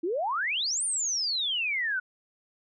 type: exponential two-way sweep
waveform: sine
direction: up then down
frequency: 313.2 to 9420 to 1448 Hz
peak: -26 dBFS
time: 0.03-2 s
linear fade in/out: 10 ms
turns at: 0.84 s
effects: none